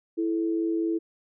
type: tone pair together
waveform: sine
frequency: 330.2 / 434.6 Hz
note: E4 / A4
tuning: +3 / -21 cents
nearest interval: perfect fourth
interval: 476 cents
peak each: -24 / -32 dBFS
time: 0.17-0.99 s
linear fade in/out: 20 ms
effects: none